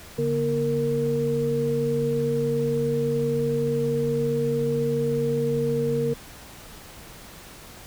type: tone cluster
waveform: sine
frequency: 143.5 / 238.7 / 463.3 Hz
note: D3 / A#3 / A#4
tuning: -40 / +41 / -11 cents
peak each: -27 / -29 / -23 dBFS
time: 0.18-6.14 s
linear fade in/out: 10 ms
effects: pink hiss -44 dBFS RMS until 7.86 s